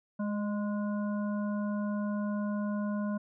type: harmonic tone with a mistuned harmonic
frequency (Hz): 207.7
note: G#3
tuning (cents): 0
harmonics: 1 / 3 / 5 / 7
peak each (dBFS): -30 / -40 / -44 / -47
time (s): 0.19-3.18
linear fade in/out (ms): 10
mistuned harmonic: 3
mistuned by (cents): -24
effects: none